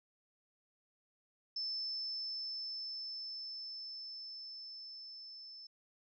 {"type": "tone with level ramp", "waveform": "sine", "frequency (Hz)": 5274, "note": "E8", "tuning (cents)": 0, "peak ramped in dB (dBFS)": [-36, -49], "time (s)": [1.56, 5.67], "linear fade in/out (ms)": 5, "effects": []}